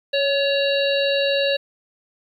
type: harmonic tone with a mistuned harmonic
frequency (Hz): 556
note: C#5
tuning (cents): +5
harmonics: 1 / 3 / 5 / 7 / 8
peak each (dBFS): -19 / -28 / -26 / -25 / -32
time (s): 0.13-1.57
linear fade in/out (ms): 10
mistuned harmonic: 3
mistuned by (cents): +36
effects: 9-bit